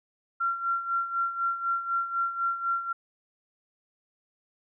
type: tone with tremolo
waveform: sine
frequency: 1370 Hz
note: F6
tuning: 34 cents flat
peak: -23 dBFS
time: 0.4-2.93 s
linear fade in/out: 10 ms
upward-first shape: sine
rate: 4 Hz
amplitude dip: 70%
effects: none